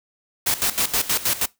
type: noise with tremolo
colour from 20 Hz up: white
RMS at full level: -20 dBFS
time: 0.46-1.46 s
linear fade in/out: 10 ms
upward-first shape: square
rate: 6.3 Hz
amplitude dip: 80%
effects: noise-tail reverb RT60 0.2 s tail -22 dB re dry